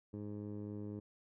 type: tone with low-pass filter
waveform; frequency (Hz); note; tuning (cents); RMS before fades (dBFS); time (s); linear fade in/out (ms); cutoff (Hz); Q
15% pulse; 103.83; G#2; 0; -44; 0.13-1; 10; 430; 1.1
effects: none